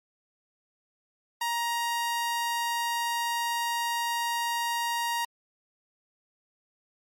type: tone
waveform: sawtooth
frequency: 940 Hz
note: A#5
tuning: 14 cents sharp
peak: -23 dBFS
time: 1.41-5.25 s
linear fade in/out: 5 ms
effects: MP3 64 kbps